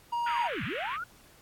triangle tone, 947 Hz, A#5, 27 cents sharp, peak -26 dBFS, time 0.12-0.48 s, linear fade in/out 10 ms
sine linear two-way sweep, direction down then up, 1478 to 94.2 to 1478 Hz, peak -33 dBFS, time 0.26-1.04 s, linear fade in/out 5 ms, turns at 0.64 s
pink band-pass noise, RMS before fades -38 dBFS, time 0.26-0.97 s, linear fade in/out 10 ms, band 1300 to 3000 Hz, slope 48 dB/octave
effects pink hiss -58 dBFS RMS until 1.41 s + AAC 64 kbps

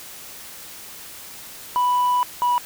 sine tone pair in turn, 987.8 / 976.5 Hz, B5 / B5, 0 / -20 cents, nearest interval unison, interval 20 cents, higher first, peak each -14 dBFS, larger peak neither, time 1.76-2.23 / 2.42-2.58 s, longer first, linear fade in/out 0 ms, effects tanh soft clip ceiling -15 dBFS + white hiss -39 dBFS RMS until 2.65 s

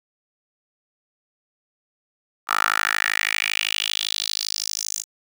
10% pulse tone with high-pass filter sweep, 52.6 Hz, G#1, 23 cents sharp, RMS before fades -24 dBFS, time 2.47-5.05 s, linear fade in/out 50 ms, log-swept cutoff 1200 to 6900 Hz, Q 3.8, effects none

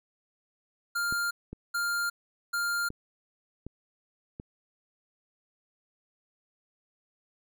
square tone bursts, 1400 Hz, F6, 4 cents sharp, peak -28 dBFS, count 3, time 0.95-2.89 s, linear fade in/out 10 ms, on 360 ms, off 430 ms
clicks, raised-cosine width 3 ms, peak -26 dBFS, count 5, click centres 1.125 / 1.53 / 2.904 / 3.666 / 4.399 s
effects none

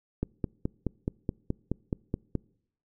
click train, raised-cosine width 3 ms, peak -15 dBFS, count 11, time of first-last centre 0.23-2.353 s, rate 4.71 Hz, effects noise-tail reverb RT60 0.7 s tail -26 dB re dry

